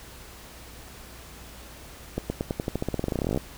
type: accelerating click train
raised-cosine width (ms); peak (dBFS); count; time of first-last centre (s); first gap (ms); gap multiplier
2; -13; 25; 2.18-3.375; 120; 0.91
effects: added 60 Hz sine -48 dBFS peak until 3.57 s + pink hiss -46 dBFS RMS until 3.57 s